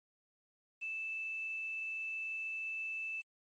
sine tone with quantisation, 2637 Hz, E7, in tune, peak -37 dBFS, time 0.81-3.22 s, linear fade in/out 20 ms, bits 10, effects MP3 32 kbps

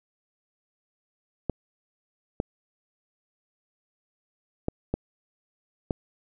clicks, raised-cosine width 2 ms, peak -12 dBFS, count 5, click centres 1.497 / 2.401 / 4.684 / 4.94 / 5.908 s, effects none

